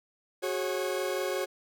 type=chord; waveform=40% pulse; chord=F# suspended second; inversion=none; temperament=equal with one note detuned; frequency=370 / 415.3 / 545.2 Hz; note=F#4 / G#4 / C#5; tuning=0 / 0 / -29 cents; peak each=-32 / -35 / -32 dBFS; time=0.42-1.46 s; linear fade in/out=20 ms; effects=none

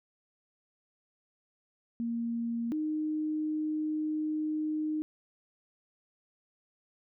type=tone pair in turn; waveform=sine; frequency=233.1 / 308 Hz; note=A#3 / D#4; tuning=0 / -17 cents; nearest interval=perfect fourth; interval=483 cents; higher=second; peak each=-30 / -29 dBFS; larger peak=second; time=2-2.72 / 2.72-5.02 s; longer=second; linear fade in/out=0 ms; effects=none

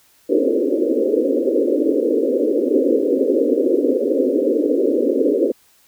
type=band-pass noise; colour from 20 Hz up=white; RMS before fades=-17 dBFS; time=0.29-5.52 s; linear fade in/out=10 ms; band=250 to 540 Hz; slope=96 dB/octave; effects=white hiss -55 dBFS RMS until 5.87 s

